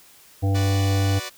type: harmonic tone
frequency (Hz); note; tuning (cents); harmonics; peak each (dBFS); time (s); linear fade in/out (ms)
98; G2; 0; 1 / 3 / 5 / 7 / 8; -18 / -28 / -32 / -35 / -36; 0.42-1.2; 20
type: chord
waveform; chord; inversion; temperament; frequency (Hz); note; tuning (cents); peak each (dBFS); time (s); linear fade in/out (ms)
5% pulse; B minor; second; equal; 370 / 493.9 / 587.3; F#4 / B4 / D5; 0 / 0 / 0; -25 / -26 / -21; 0.54-1.3; 20
effects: white hiss -51 dBFS RMS until 1.37 s